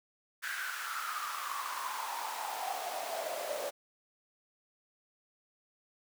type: noise with high-pass filter sweep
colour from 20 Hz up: pink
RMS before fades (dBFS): -38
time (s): 0.42-3.71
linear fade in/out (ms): 20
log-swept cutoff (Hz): 1600 to 550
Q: 7.2
effects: none